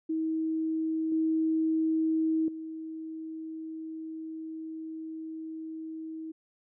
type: tone with level steps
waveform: sine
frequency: 319.4 Hz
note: D#4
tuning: 45 cents sharp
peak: -27 / -24 / -36 dBFS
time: 0.09-6.32 s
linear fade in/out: 10 ms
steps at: 1.12 / 2.48 s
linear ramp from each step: 2 ms
effects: none